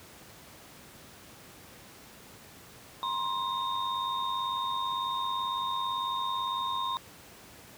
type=tone cluster; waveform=sine; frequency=955 / 1053 / 3687 Hz; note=A#5 / C6 / A#7; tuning=+42 / +11 / -20 cents; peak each=-36 / -31 / -36 dBFS; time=3.03-6.97 s; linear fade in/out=0 ms; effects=pink hiss -51 dBFS RMS until 7.77 s + high-pass 80 Hz 12 dB/octave